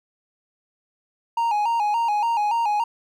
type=tone with vibrato; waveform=triangle; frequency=880 Hz; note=A5; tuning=in tune; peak=-17 dBFS; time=1.37-2.84 s; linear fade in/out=5 ms; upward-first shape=square; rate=3.5 Hz; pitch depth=93 cents each way; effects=none